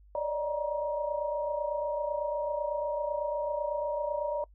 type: tone cluster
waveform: sine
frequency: 560 / 590 / 618 / 947 Hz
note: C#5 / D5 / D#5 / A#5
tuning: +18 / +8 / -12 / +27 cents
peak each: -39 / -31 / -38 / -35 dBFS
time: 0.15-4.44 s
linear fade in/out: 2 ms
effects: noise-tail reverb RT60 0.1 s tail -25 dB re dry + added 50 Hz sine -54 dBFS peak until 4.54 s